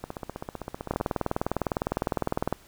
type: two click trains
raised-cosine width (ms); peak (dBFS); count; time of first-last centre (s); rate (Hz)
1; -11 / -19; 33 / 16; 0.91-2.526 / 0.04-1.002; 19.8 / 15.6
effects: pink hiss -55 dBFS RMS until 2.67 s